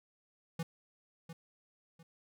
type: tone with echo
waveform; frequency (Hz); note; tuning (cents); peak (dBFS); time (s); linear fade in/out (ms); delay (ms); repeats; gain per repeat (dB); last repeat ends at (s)
square; 165.5; E3; +7; -35; 0.59-0.63; 5; 700; 2; -10; 2.03
effects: none